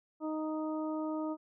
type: harmonic tone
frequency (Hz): 311.1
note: D#4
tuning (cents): 0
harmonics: 1 / 2 / 3 / 4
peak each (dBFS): -34 / -40 / -44 / -46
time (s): 0.2-1.37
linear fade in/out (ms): 50
effects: none